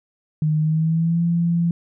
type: tone with pitch glide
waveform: sine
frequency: 154.1 to 170 Hz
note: D#3 to F3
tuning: -16 to -46 cents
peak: -16 dBFS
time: 0.42-1.71 s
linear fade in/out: 2 ms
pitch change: +170 cents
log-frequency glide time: 0.59-1.22 s
effects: none